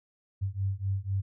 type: beating tone pair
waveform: sine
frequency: 95.5 / 99.5 Hz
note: G2 / G2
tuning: -45 / +26 cents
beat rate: 4 Hz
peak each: -31 dBFS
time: 0.41-1.22 s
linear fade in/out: 20 ms
effects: none